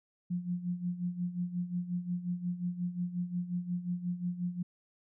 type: tone with tremolo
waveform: sine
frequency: 177.2 Hz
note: F3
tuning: 25 cents sharp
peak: -29 dBFS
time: 0.3-4.63 s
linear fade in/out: 10 ms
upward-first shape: sine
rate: 5.6 Hz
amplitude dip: 75%
effects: none